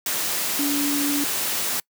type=tone in noise; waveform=sine; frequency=286.7 Hz; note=D4; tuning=42 cents flat; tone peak=-22 dBFS; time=0.59-1.24 s; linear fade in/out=2 ms; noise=white; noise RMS=-25 dBFS; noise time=0.06-1.8 s; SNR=0 dB; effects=noise-tail reverb RT60 0.1 s tail -26 dB re dry + high-pass 150 Hz 12 dB/octave